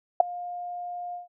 sine tone with ADSR envelope, 708 Hz, F5, 23 cents sharp, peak -8 dBFS, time 0.2-1.28 s, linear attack 4 ms, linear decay 8 ms, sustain -24 dB, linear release 140 ms, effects none

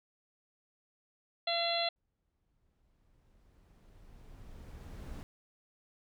harmonic tone, 681 Hz, F5, 44 cents flat, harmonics 1 / 2 / 3 / 4 / 5 / 6, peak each -33 / -44 / -41 / -41 / -37 / -35 dBFS, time 1.47-1.89 s, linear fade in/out 5 ms
brown noise with exponential growth, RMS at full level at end -42 dBFS, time 1.96-5.23 s, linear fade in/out 0 ms, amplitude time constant 710 ms
effects none

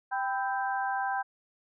harmonic tone with a mistuned harmonic, 261.6 Hz, C4, in tune, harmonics 3 / 4 / 5 / 6, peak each -30 / -35 / -43 / -34 dBFS, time 0.11-1.23 s, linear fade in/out 20 ms, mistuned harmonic 4, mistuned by -76 cents, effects none

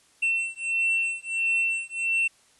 triangle beating tone pair, 2698 / 2699.5 Hz, E7 / E7, +40 / +41 cents, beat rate 1.5 Hz, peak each -25 dBFS, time 0.22-2.28 s, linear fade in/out 10 ms, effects white hiss -60 dBFS RMS until 2.59 s + resampled to 24000 Hz

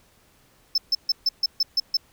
sine tone bursts, 5274 Hz, E8, in tune, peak -15 dBFS, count 8, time 0.75-1.97 s, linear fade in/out 5 ms, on 30 ms, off 140 ms, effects tanh soft clip ceiling -16 dBFS + pink hiss -59 dBFS RMS until 2.12 s

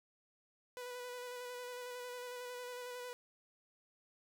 sawtooth tone with vibrato, 493.9 Hz, B4, in tune, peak -40 dBFS, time 0.77-3.13 s, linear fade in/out 0 ms, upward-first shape square, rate 11 Hz, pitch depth 16 cents each way, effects none

